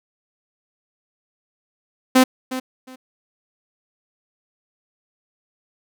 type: tone with echo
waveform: sawtooth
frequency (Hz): 258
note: C4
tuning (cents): -24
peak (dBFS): -6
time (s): 2.15-2.24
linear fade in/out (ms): 10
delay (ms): 360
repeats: 2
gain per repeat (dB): -14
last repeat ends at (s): 2.96
effects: none